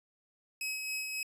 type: tone with tremolo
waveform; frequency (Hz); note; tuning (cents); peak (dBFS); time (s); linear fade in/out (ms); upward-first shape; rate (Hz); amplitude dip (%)
sawtooth; 2550; D#7; +42; -30; 0.61-1.23; 2; sine; 3.7; 35
effects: resampled to 32000 Hz